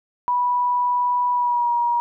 sine tone with pitch glide, 981 to 953.1 Hz, B5 to A#5, -12 to +38 cents, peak -17 dBFS, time 0.28-2 s, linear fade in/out 0 ms, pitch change -50 cents, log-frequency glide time 1.32-1.71 s, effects none

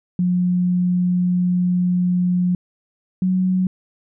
sine tone pair in turn, 179.3 / 185.09 Hz, F3 / F#3, +46 / +1 cents, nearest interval minor second, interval 55 cents, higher second, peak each -15 dBFS, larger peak neither, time 0.19-2.55 / 3.22-3.67 s, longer first, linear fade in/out 2 ms, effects none

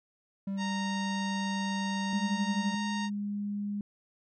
triangle tone, 196 Hz, G3, in tune, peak -29 dBFS, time 0.47-2.75 s, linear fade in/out 5 ms
harmonic tone, 928 Hz, A#5, 8 cents flat, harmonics 1 / 2 / 3 / 4 / 5 / 6 / 7 / 9, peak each -37 / -40 / -45 / -44 / -47 / -51 / -48 / -56 dBFS, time 0.57-3.1 s, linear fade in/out 50 ms
sine tone with pitch glide, 207.7 to 204.4 Hz, G#3 to G#3, 0 to -27 cents, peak -31 dBFS, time 2.13-3.81 s, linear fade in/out 2 ms, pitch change -27 cents, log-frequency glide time 2.81-3.16 s
effects none

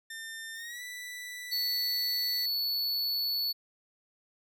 sawtooth tone with pitch glide, 1800 to 1974.3 Hz, A6 to B6, +39 to -1 cents, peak -36 dBFS, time 0.1-2.46 s, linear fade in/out 5 ms, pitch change +160 cents, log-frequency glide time 0.55-0.82 s
square tone, 4435 Hz, C#8, in tune, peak -29 dBFS, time 1.51-3.53 s, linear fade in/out 20 ms
effects none

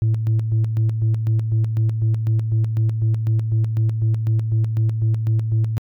sine tone with tremolo, 111 Hz, A2, 16 cents sharp, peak -12 dBFS, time 0.02-5.78 s, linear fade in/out 0 ms, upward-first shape square, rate 4 Hz, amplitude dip 55%, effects tanh soft clip ceiling -13 dBFS

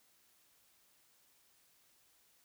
silence, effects white hiss -70 dBFS RMS until 2.44 s

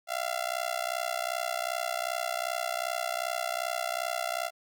sawtooth tone with amplitude modulation, 685 Hz, F5, 34 cents flat, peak -22 dBFS, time 0.07-4.51 s, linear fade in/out 50 ms, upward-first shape sine, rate 62.6 Hz, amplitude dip 100%, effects none

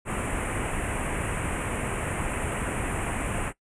pink band-stop noise, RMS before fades -29 dBFS, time 0.05-3.53 s, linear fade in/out 50 ms, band 2700 to 8200 Hz, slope 48 dB/octave, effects noise-tail reverb RT60 0.1 s tail -19 dB re dry + resampled to 22050 Hz

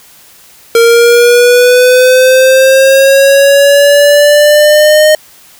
square linear sweep, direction up, 461.4 to 617 Hz, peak -3 dBFS, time 0.75-5.15 s, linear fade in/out 2 ms, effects white hiss -39 dBFS RMS until 5.59 s

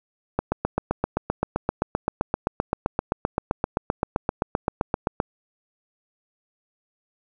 click train, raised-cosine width 1 ms, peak -7 dBFS, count 38, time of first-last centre 0.39-5.201 s, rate 7.69 Hz, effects none

